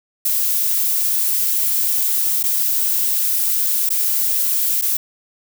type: noise with dropouts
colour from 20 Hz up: violet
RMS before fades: -18 dBFS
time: 0.25-4.97 s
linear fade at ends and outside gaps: 5 ms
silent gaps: 2.429-2.437 / 3.892-3.902 / 4.814-4.822 s
effects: none